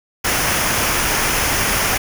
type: noise with comb filter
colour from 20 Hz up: pink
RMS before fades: -18 dBFS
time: 0.24-1.98 s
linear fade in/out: 10 ms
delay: 0.25 ms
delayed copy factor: -0.5
effects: none